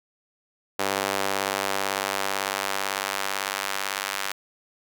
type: tone with high-pass filter sweep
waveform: sawtooth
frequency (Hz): 98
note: G2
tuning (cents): 0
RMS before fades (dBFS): -28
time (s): 0.79-4.32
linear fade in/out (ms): 5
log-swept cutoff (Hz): 510 to 1300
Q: 0.78
effects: none